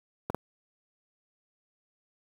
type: clicks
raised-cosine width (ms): 1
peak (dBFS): -16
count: 2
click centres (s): 0.3 / 0.346
effects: high-pass 60 Hz 12 dB/octave + 7-bit